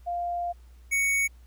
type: tone pair in turn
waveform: sine / square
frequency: 698.5 / 2228 Hz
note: F5 / C#7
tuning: 0 / +8 cents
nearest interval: octave + minor sixth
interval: 2008 cents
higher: second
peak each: -27 / -23 dBFS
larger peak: second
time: 0.06-0.53 / 0.91-1.28 s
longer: first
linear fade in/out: 20 ms
effects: added 60 Hz sine -48 dBFS peak until 1.46 s + pink hiss -65 dBFS RMS until 1.46 s